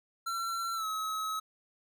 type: tone with pitch glide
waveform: square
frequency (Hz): 1354 to 1283.2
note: E6 to E6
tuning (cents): +46 to -47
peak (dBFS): -33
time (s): 0.26-1.4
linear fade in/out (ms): 10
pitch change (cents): -93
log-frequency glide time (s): 0.74-0.86
effects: none